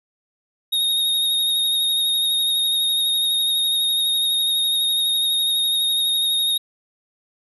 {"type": "tone with vibrato", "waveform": "square", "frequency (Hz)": 3729, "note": "A#7", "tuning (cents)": 0, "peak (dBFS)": -18, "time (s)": [0.72, 6.58], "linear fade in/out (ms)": 10, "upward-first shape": "sine", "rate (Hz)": 12, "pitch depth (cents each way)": 21, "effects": []}